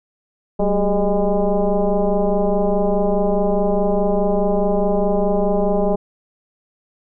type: tone with frequency modulation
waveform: sine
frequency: 213.4 Hz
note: G#3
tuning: 47 cents sharp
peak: -14 dBFS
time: 0.59-5.96 s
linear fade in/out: 10 ms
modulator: 201 Hz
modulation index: 2.7
effects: none

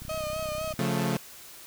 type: click train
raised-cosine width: 5 ms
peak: -29 dBFS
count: 24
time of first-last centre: 0.02-0.739 s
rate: 32 Hz
type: tone with vibrato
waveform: 35% pulse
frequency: 622.3 Hz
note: D#5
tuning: in tune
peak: -29 dBFS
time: 0.09-0.73 s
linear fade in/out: 5 ms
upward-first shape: sine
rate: 4 Hz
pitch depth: 40 cents each way
type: chord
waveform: sawtooth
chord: Db augmented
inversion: none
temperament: equal with one note detuned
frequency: 138.59 / 176.44 / 220 Hz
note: Db3 / F3 / A3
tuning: 0 / +18 / 0 cents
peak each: -26 dBFS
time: 0.79-1.17 s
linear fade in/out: 2 ms
effects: white hiss -47 dBFS RMS until 1.66 s

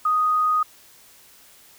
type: tone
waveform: sine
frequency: 1244.5 Hz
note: D#6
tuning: in tune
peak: -17 dBFS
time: 0.05-0.63 s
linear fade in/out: 5 ms
effects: white hiss -51 dBFS RMS until 1.78 s

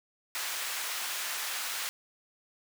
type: high-pass noise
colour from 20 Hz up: pink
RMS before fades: -35 dBFS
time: 0.35-1.89 s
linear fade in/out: 0 ms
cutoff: 1300 Hz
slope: 12 dB/octave
effects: none

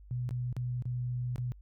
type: tone with dropouts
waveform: sine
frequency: 123.47 Hz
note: B2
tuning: in tune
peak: -31 dBFS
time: 0.11-1.52 s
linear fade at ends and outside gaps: 0 ms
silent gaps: 0.291-0.309 / 0.527-0.566 / 0.823-0.855 / 1.359-1.381 s
effects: added 50 Hz sine -50 dBFS peak until 1.61 s

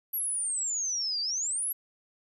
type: exponential two-way sweep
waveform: sine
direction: down then up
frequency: 11840 to 4611 to 11840 Hz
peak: -28 dBFS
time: 0.13-1.73 s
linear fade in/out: 10 ms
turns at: 1.21 s
effects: none

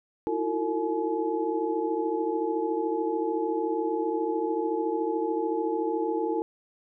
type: tone cluster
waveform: sine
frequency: 316.5 / 330.4 / 363.9 / 452.7 / 851 Hz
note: D#4 / E4 / F#4 / A4 / G#5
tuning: +30 / +4 / -29 / +49 / +42 cents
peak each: -37 / -30 / -33 / -29 / -33 dBFS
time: 0.27-6.42 s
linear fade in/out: 0 ms
effects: none

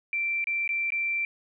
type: tone with dropouts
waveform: sine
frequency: 2349 Hz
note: D7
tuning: in tune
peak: -25 dBFS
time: 0.13-1.25 s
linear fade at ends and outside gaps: 1 ms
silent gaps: 0.442-0.471 / 0.677-0.691 / 0.904-0.921 s
effects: none

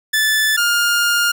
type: tone pair in turn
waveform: sawtooth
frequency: 1746 / 1412.3 Hz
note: A6 / F6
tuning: -14 / +19 cents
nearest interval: major third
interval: 367 cents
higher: first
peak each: -10 dBFS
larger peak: neither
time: 0.13-0.57 / 0.57-1.32 s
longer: second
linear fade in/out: 10 ms
effects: none

